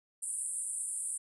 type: band-pass noise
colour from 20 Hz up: pink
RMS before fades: -37 dBFS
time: 0.22-1.18 s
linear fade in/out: 10 ms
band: 8300 to 10000 Hz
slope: 96 dB/octave
effects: none